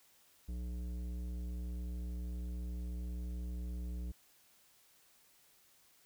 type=tone with tanh clipping; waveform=triangle; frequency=60.1 Hz; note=B1; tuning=46 cents flat; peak=-40 dBFS; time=0.48-4.12 s; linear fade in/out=10 ms; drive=17 dB; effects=white hiss -67 dBFS RMS until 6.05 s